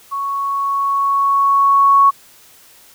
sine tone with level ramp, 1110 Hz, C#6, 2 cents sharp, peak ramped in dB -19 to -6 dBFS, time 0.11-2.11 s, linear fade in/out 20 ms, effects white hiss -46 dBFS RMS until 2.94 s

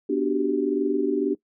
sine chord, G major seventh, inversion first, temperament equal, 246.9 / 293.7 / 370 / 392 Hz, B3 / D4 / F#4 / G4, 0 / 0 / 0 / 0 cents, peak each -29 / -24 / -28 / -25 dBFS, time 0.09-1.35 s, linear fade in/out 10 ms, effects noise-tail reverb RT60 0.1 s tail -20 dB re dry

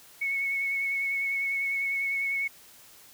sine tone with vibrato, 2206 Hz, C#7, 9 cents flat, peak -26 dBFS, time 0.21-2.48 s, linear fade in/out 10 ms, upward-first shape sine, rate 10 Hz, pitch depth 18 cents each way, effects white hiss -53 dBFS RMS until 3.13 s

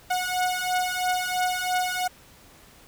sawtooth beating tone pair, 729 / 732 Hz, F#5 / F#5, -26 / -19 cents, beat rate 3 Hz, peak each -23 dBFS, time 0.1-2.08 s, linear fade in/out 10 ms, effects pink hiss -52 dBFS RMS until 2.87 s

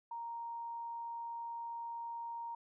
sine tone, 932.3 Hz, A#5, in tune, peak -40 dBFS, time 0.11-2.55 s, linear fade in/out 5 ms, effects none

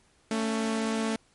sawtooth tone pair together, 222 / 279 Hz, A3 / C#4, +16 / +11 cents, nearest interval major third, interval 395 cents, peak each -23 / -31 dBFS, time 0.31-1.16 s, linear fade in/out 2 ms, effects pink hiss -64 dBFS RMS until 1.34 s + MP3 48 kbps

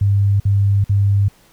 sine tone bursts, 100 Hz, G2, 35 cents sharp, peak -11 dBFS, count 3, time 0.01-1.284 s, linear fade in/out 5 ms, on 390 ms, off 52 ms, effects pink hiss -52 dBFS RMS until 1.52 s

